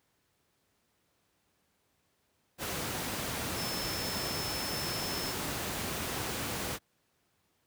sine tone in noise, 5274 Hz, E8, in tune, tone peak -38 dBFS, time 3.55-5.35 s, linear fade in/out 50 ms, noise pink, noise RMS -35 dBFS, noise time 2.58-6.79 s, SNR -6 dB, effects pink hiss -74 dBFS RMS until 7.66 s + high-pass 80 Hz 12 dB/octave

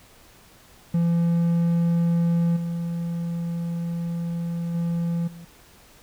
triangle tone with level steps, 169.6 Hz, E3, 50 cents sharp, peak -16 / -23 / -20 / -37 dBFS, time 0.94-5.45 s, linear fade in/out 5 ms, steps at 2.56 / 4.74 / 5.27 s, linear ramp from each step 10 ms, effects pink hiss -52 dBFS RMS until 6.02 s

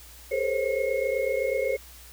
sine tone cluster, 410.5 / 450 / 513 / 541 / 2164 Hz, G#4 / A4 / C5 / C#5 / C#7, -20 / +39 / -34 / -42 / -42 cents, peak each -32 / -32 / -29 / -27 / -34 dBFS, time 0.31-1.77 s, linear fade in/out 10 ms, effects added 60 Hz sine -49 dBFS peak until 2.12 s + white hiss -49 dBFS RMS until 2.12 s

